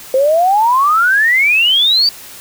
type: exponential sweep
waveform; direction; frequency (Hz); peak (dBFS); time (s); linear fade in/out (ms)
sine; up; 512 to 4699; -8; 0.14-2.09; 2
effects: white hiss -34 dBFS RMS until 2.4 s